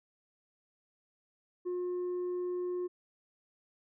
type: tone with tanh clipping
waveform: sine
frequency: 358.3 Hz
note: F4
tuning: 44 cents sharp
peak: -33 dBFS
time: 1.65-2.88 s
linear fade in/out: 20 ms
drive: 2 dB
effects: none